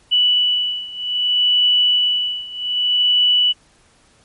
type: beating tone pair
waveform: sine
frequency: 2960 / 2960.63 Hz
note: F#7 / F#7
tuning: 0 / 0 cents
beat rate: 0.63 Hz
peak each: -16 / -18 dBFS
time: 0.11-3.53 s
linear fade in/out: 20 ms
effects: pink hiss -54 dBFS RMS until 4.24 s + MP3 48 kbps